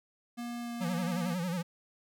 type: tone with pitch glide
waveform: square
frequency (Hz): 238.3 to 236.2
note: A#3 to A#3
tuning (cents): +38 to +23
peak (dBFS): -37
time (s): 0.37-1.35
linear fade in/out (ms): 20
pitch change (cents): -15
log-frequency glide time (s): 0.61-0.72
type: tone with vibrato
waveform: square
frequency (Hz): 176.4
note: F3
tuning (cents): +18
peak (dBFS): -32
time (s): 0.8-1.63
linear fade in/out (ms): 20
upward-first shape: sine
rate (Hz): 11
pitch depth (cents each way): 110
effects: none